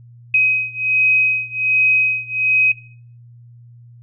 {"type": "beating tone pair", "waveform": "sine", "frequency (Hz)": [2526, 2527.3], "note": ["D#7", "D#7"], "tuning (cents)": [26, 26], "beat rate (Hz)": 1.3, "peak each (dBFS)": [-15, -16], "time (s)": [0.34, 2.72], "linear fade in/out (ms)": 5, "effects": ["noise-tail reverb RT60 0.5 s tail -19 dB re dry", "added 119 Hz sine -40 dBFS peak until 4.02 s"]}